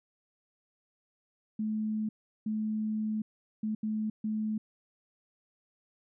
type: tone bursts at uneven times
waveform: sine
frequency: 215.9 Hz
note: A3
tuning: 33 cents flat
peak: -29 dBFS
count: 5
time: 1.59-2.09 / 2.46-3.22 / 3.63-3.75 / 3.83-4.1 / 4.24-4.58 s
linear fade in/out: 5 ms
effects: none